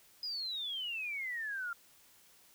sine exponential sweep, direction down, 5030 to 1371 Hz, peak -36 dBFS, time 0.23-1.73 s, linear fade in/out 2 ms, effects white hiss -63 dBFS RMS until 2.54 s

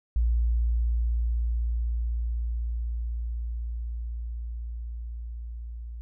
sine tone with level ramp, 58 Hz, A#1, 8 cents flat, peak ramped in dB -20 to -35 dBFS, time 0.16-6.01 s, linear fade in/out 0 ms, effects none

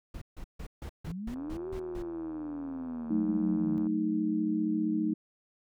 brown noise bursts, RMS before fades -40 dBFS, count 9, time 0.14-2.024 s, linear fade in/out 5 ms, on 76 ms, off 150 ms
sine linear two-way sweep, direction up then down, 152.8 to 383.1 to 152.8 Hz, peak -35 dBFS, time 1.07-3.78 s, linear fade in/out 0 ms, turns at 1.7 s
click train, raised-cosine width 1 ms, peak -34 dBFS, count 205, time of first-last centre 1.36-3.869 s, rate 81.3 Hz
sine chord, D# diminished, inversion first, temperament equal, 185 / 220 / 311.1 Hz, F#3 / A3 / D#4, 0 / 0 / 0 cents, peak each -35 / -31 / -29 dBFS, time 3.1-5.14 s, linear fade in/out 10 ms
effects none

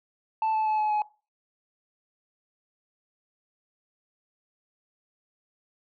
sine tone with pitch steps, 880 / 870.9 / 861.9 / 853 / 844.2 Hz, A5 / A5 / A5 / G#5 / G#5, 0 / -18 / -36 / +46 / +28 cents, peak -20 dBFS, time 0.42-1.02 s, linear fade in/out 2 ms, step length 120 ms, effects noise-tail reverb RT60 0.3 s tail -20 dB re dry + tanh soft clip ceiling -22 dBFS

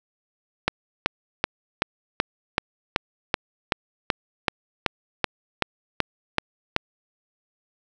click train, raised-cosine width 0.3 ms, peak -3 dBFS, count 17, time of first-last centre 0.68-6.764 s, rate 2.63 Hz, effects none

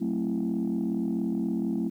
sine chord, F# half-diminished seventh, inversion none, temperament just, 185 / 222 / 266.4 / 333 Hz, F#3 / A3 / C4 / E4, 0 / +16 / +31 / +18 cents, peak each -31 / -28 / -31 / -31 dBFS, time 0-1.9 s, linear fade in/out 20 ms, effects tanh soft clip ceiling -20 dBFS + 10-bit

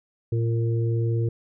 harmonic tone, 115.1 Hz, A#2, 22 cents flat, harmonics 1 / 3 / 4, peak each -21 / -31 / -33 dBFS, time 0.32-1.29 s, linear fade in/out 5 ms, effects none

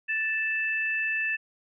sine tone pair together, 1760 / 2637 Hz, A6 / E7, 0 / 0 cents, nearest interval perfect fifth, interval 700 cents, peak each -28 dBFS, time 0.08-1.37 s, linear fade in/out 20 ms, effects none

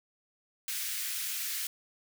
white high-pass noise, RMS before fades -35 dBFS, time 0.68-1.67 s, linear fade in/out 2 ms, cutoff 1600 Hz, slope 24 dB/octave, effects none

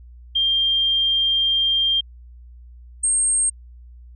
sine tone pair in turn, 3190 / 8516 Hz, G7 / C9, +30 / +30 cents, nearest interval octave + perfect fourth, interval 1700 cents, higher second, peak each -16 dBFS, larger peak neither, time 0.35-2.01 / 3.03-3.5 s, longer first, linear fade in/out 10 ms, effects added 60 Hz sine -40 dBFS peak until 4.15 s

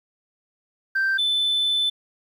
sine tone pair in turn, 1566 / 3516 Hz, G6 / A7, -2 / -2 cents, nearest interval octave + major second, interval 1400 cents, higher second, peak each -17 dBFS, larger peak neither, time 0.95-1.18 / 1.18-1.9 s, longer second, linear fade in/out 10 ms, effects tanh soft clip ceiling -17 dBFS + 9-bit

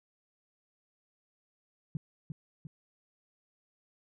sine tone with echo, 152.7 Hz, D#3, 32 cents flat, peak -30 dBFS, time 1.95-1.97 s, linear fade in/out 2 ms, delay 350 ms, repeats 2, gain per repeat -5 dB, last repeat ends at 2.67 s, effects none

